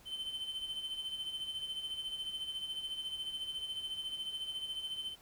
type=tone with tremolo; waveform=triangle; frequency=3077 Hz; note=G7; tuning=33 cents flat; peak=-34 dBFS; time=0.05-5.16 s; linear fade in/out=50 ms; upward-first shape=sine; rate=14 Hz; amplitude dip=60%; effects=pink hiss -61 dBFS RMS until 5.21 s